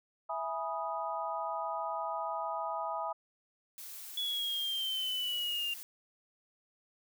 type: chord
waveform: sine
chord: E major seventh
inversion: none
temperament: equal with one note detuned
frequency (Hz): 659.3 / 830.6 / 977 / 1244.5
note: E5 / G#5 / B5 / D#6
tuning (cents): 0 / 0 / -19 / 0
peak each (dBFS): -39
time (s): 0.29-3.13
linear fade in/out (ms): 10
type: noise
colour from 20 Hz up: blue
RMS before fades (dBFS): -46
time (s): 3.78-5.83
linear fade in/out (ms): 0
type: exponential sweep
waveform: sine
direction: down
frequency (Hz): 3404 to 2788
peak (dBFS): -32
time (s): 4.17-5.74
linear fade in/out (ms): 5
effects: none